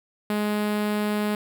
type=tone with notch filter; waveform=sawtooth; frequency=209.4 Hz; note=G#3; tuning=15 cents sharp; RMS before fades=-25 dBFS; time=0.3-1.35 s; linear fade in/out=2 ms; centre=6200 Hz; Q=1.3; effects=none